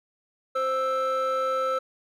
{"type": "tone pair together", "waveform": "triangle", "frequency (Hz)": [523.3, 1318.6], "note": ["C5", "E6"], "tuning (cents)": [0, 0], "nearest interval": "octave + major third", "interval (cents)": 1600, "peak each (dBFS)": [-23, -23], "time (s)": [0.55, 1.79], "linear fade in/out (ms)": 10, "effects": ["tanh soft clip ceiling -18 dBFS"]}